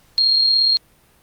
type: tone with amplitude modulation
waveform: sine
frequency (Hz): 4239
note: C8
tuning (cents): +22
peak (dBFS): -11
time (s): 0.18-0.77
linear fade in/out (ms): 0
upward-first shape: sine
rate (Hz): 37.1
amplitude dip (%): 35
effects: pink hiss -55 dBFS RMS until 1.22 s + Opus 48 kbps